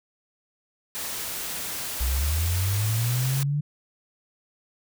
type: noise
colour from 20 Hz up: white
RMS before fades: -32 dBFS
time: 0.95-3.43 s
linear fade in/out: 0 ms
type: linear sweep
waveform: sine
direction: up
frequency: 58.9 to 149.2 Hz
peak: -22 dBFS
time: 2-3.61 s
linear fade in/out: 10 ms
effects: none